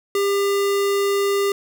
square tone, 400 Hz, G4, 35 cents sharp, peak -18 dBFS, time 0.15-1.52 s, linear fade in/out 2 ms, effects 9-bit

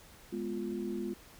sine chord, F diminished, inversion first, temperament equal, 207.7 / 246.9 / 349.2 Hz, Ab3 / Cb4 / F4, 0 / 0 / 0 cents, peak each -38 / -40 / -37 dBFS, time 0.32-1.14 s, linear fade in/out 10 ms, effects pink hiss -56 dBFS RMS until 1.39 s

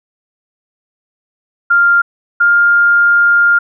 sine tone pair in turn, 1396.9 / 1405 Hz, F6 / F6, 0 / +10 cents, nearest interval unison, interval 10 cents, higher second, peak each -6 dBFS, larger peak neither, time 1.7-2.02 / 2.4-3.59 s, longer second, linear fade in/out 10 ms, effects none

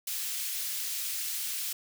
white high-pass noise, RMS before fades -34 dBFS, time 0.07-1.73 s, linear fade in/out 5 ms, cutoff 2500 Hz, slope 12 dB/octave, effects none

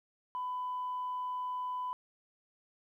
sine tone, 1000 Hz, B5, 21 cents sharp, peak -33 dBFS, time 0.35-1.93 s, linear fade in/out 0 ms, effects tanh soft clip ceiling -30 dBFS + 12-bit

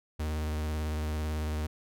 45% pulse tone with vibrato, 76.9 Hz, D#2, 20 cents flat, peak -30 dBFS, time 0.19-1.67 s, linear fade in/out 10 ms, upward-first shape sine, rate 18 Hz, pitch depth 37 cents each way, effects none

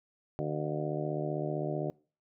harmonic tone with a mistuned harmonic, 75.6 Hz, D#2, 49 cents flat, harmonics 2 / 3 / 4 / 5 / 6 / 7 / 8 / 9 / 10, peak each -35 / -46 / -39 / -37 / -42 / -46 / -38 / -47 / -45 dBFS, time 0.39-1.9 s, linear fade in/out 0 ms, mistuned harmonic 10, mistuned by -56 cents, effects noise-tail reverb RT60 0.4 s tail -25 dB re dry

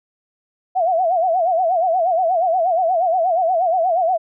sine tone with vibrato, 701 Hz, F5, 6 cents sharp, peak -14 dBFS, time 0.75-4.18 s, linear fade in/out 20 ms, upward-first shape sine, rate 8.4 Hz, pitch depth 140 cents each way, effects none

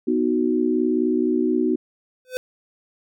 sine chord, B major, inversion none, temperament equal, 246.9 / 311.1 / 370 Hz, B3 / D#4 / F#4, 0 / 0 / 0 cents, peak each -22 dBFS, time 0.07-1.76 s, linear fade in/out 10 ms
square tone with exponential growth, 508 Hz, B4, 49 cents sharp, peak -21 dBFS, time 2.25-2.37 s, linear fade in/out 0 ms, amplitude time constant 25 ms
effects none

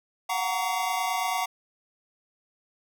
square tone cluster, 724 / 753 / 928 / 1133 / 2063 Hz, F#5 / F#5 / A#5 / C#6 / C7, -38 / +30 / -8 / +37 / -25 cents, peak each -33 / -32 / -32 / -33 / -37 dBFS, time 0.29-1.46 s, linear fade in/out 10 ms, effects none

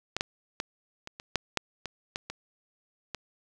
clicks, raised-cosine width 0.2 ms, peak -12 / -10 / -13 / -22 / -24 / -8 / -8 / -18 / -15 / -19 / -17 dBFS, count 11, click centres 0.166 / 0.209 / 0.601 / 1.074 / 1.199 / 1.357 / 1.573 / 1.857 / 2.159 / 2.3 / 3.147 s, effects none

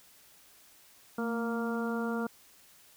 harmonic tone with a mistuned harmonic, 233.1 Hz, A#3, in tune, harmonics 1 / 2 / 3 / 4 / 5 / 6, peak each -32 / -36 / -42 / -43 / -44 / -40 dBFS, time 1.18-2.27 s, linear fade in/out 5 ms, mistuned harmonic 1, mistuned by -41 cents, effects white hiss -59 dBFS RMS until 2.96 s

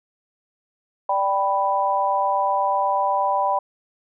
sine chord, G major, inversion second, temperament equal, 587.3 / 784 / 987.8 Hz, D5 / G5 / B5, 0 / 0 / 0 cents, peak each -25 / -22 / -21 dBFS, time 1.09-3.59 s, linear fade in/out 5 ms, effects none

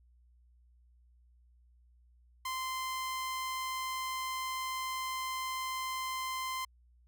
sawtooth tone, 1039 Hz, C6, 12 cents flat, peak -31 dBFS, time 2.45-6.65 s, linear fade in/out 5 ms, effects added 60 Hz sine -61 dBFS peak until 7.07 s

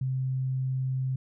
sine tone, 130.81 Hz, C3, in tune, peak -26 dBFS, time 0.01-1.16 s, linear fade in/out 5 ms, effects none

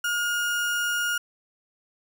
35% pulse tone, 1428 Hz, F6, 38 cents sharp, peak -22 dBFS, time 0.04-1.18 s, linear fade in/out 5 ms, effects none

